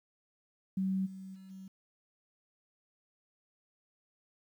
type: tone with level steps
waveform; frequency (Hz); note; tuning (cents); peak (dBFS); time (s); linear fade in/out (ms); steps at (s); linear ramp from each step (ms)
sine; 190.4; F#3; +50; -29 / -43 / -49 / -45; 0.77-1.68; 5; 1.05 / 1.34 / 1.49; 20
effects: 11-bit